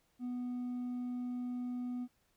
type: tone with hard clipping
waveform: sine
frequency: 246.9 Hz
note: B3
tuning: in tune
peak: -37 dBFS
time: 0.19-2.08 s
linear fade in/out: 50 ms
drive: 2 dB
effects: pink hiss -75 dBFS RMS until 2.36 s